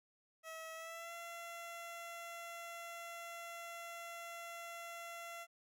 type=tone with pitch glide; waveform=15% pulse; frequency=645 to 681 Hz; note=E5 to F5; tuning=-38 to -44 cents; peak=-40 dBFS; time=0.43-5.47 s; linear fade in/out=50 ms; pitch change=+94 cents; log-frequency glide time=0.74-1.13 s; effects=none